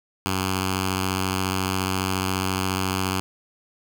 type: tone with notch filter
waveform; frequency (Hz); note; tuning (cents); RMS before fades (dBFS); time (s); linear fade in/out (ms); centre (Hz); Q
5% pulse; 94.4; F#2; +35; -25; 0.26-3.2; 0; 570; 0.87
effects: none